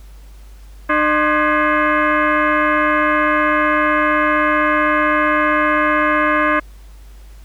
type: tone with frequency modulation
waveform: sine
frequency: 302.6 Hz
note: D#4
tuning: 48 cents flat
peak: -12 dBFS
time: 0.89-6.6 s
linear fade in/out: 10 ms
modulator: 454 Hz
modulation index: 3.8
effects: added 50 Hz sine -36 dBFS peak until 7.44 s + pink hiss -51 dBFS RMS until 7.44 s